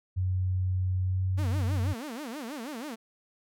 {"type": "tone with pitch glide", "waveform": "sine", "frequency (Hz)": [92.5, 93.68], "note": ["F#2", "F#2"], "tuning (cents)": [0, 22], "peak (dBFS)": -25, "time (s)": [0.16, 1.94], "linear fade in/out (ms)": 20, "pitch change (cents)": 22, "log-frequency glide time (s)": [1.03, 1.22]}
{"type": "tone with vibrato", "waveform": "sawtooth", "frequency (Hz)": 261.6, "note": "C4", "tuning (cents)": 0, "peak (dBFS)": -32, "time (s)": [1.37, 2.96], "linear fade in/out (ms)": 20, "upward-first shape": "sine", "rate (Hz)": 6.2, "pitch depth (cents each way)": 290}
{"effects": []}